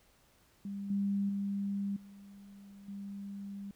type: tone with level steps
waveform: sine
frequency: 199.4 Hz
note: G3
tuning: 30 cents sharp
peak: -37 / -29 / -32 / -50 / -40 dBFS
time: 0.65-3.71 s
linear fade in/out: 2 ms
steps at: 0.9 / 1.29 / 1.96 / 2.88 s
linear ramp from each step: 5 ms
effects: pink hiss -67 dBFS RMS until 3.75 s